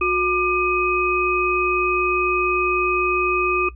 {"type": "tone cluster", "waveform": "sine", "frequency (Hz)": [362.9, 1197, 2522], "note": ["F#4", "D6", "D#7"], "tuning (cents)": [-34, 33, 23], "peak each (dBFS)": -21, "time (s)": [0.01, 3.69], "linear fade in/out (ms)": 5, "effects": ["noise-tail reverb RT60 0.1 s tail -18 dB re dry", "added 60 Hz sine -36 dBFS peak until 3.75 s"]}